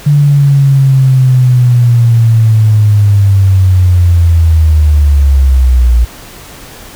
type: linear sweep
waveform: sine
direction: down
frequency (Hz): 146.83 to 58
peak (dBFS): -3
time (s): 0.06-6.05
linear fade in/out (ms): 10
effects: pink hiss -31 dBFS RMS until 6.95 s